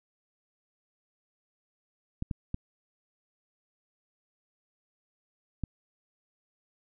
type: clicks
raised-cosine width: 5 ms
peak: -19 dBFS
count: 4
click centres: 2.224 / 2.312 / 2.544 / 5.637 s
effects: none